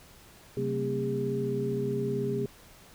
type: tone cluster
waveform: sine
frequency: 132.8 / 190.3 / 226.1 / 265 / 405.1 Hz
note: C3 / F#3 / A3 / C4 / G#4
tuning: +26 / +49 / +47 / +22 / -43 cents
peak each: -33 / -39 / -35 / -39 / -30 dBFS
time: 0.57-2.46 s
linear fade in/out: 2 ms
effects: pink hiss -54 dBFS RMS until 2.94 s